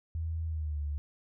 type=tone with pitch glide; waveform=sine; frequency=81.2 to 73.18 Hz; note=E2 to D2; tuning=-26 to -6 cents; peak=-31 dBFS; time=0.15-0.98 s; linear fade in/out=0 ms; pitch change=-180 cents; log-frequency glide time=0.46-0.8 s; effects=none